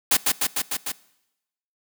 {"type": "noise with echo", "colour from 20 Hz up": "white", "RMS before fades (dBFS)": -18, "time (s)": [0.11, 0.17], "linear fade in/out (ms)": 5, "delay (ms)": 150, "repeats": 5, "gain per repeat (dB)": -2, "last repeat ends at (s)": 0.92, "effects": ["noise-tail reverb RT60 0.9 s tail -21 dB re dry", "high-pass 150 Hz 12 dB/octave"]}